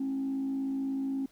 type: tone with frequency modulation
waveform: sine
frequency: 270 Hz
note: C#4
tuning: 45 cents flat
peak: -28 dBFS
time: 0-1.26 s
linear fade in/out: 5 ms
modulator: 56.4 Hz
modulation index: 0.3
effects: tanh soft clip ceiling -26 dBFS + pink hiss -64 dBFS RMS until 1.31 s